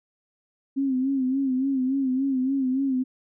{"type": "tone with vibrato", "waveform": "sine", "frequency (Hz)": 265, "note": "C4", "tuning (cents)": 22, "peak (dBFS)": -21, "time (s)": [0.76, 3.04], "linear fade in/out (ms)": 20, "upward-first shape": "sine", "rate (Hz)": 3.5, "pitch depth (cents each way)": 71, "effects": []}